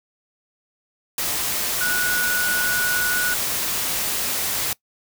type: tone in noise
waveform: sine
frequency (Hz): 1465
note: F#6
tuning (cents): -18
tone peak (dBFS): -21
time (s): 1.81-3.34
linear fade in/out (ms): 2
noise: white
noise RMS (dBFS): -24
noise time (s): 1.18-4.73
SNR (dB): 0
effects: noise-tail reverb RT60 0.1 s tail -22 dB re dry